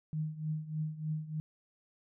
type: tone with tremolo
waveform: sine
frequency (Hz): 155.1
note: D#3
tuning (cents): -5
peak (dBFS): -30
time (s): 0.13-1.4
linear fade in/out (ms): 0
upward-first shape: triangle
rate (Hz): 3.3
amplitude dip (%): 85
effects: none